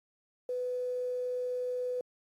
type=tone with quantisation; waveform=sine; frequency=498.5 Hz; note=B4; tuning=16 cents sharp; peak=-31 dBFS; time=0.49-2.01 s; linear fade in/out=2 ms; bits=10; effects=AAC 32 kbps